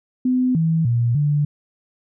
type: tone with pitch steps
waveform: sine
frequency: 253.6 / 162.5 / 118.6 / 146.8 Hz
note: B3 / E3 / A#2 / D3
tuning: +46 / -24 / +30 / 0 cents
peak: -15 dBFS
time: 0.25-1.45 s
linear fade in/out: 5 ms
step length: 300 ms
effects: none